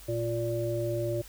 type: harmonic tone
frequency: 116.5 Hz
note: A#2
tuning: 1 cent flat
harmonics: 1 / 3 / 5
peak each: -32 / -32 / -32 dBFS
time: 0.08-1.22 s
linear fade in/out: 10 ms
effects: added 50 Hz sine -49 dBFS peak until 1.28 s + white hiss -51 dBFS RMS until 1.28 s